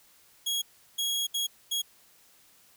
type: tone bursts at uneven times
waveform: sawtooth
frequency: 3311 Hz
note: G#7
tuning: 6 cents flat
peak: -24 dBFS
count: 4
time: 0.46-0.62 / 0.98-1.27 / 1.34-1.47 / 1.71-1.82 s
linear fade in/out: 10 ms
effects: white hiss -60 dBFS RMS until 2.76 s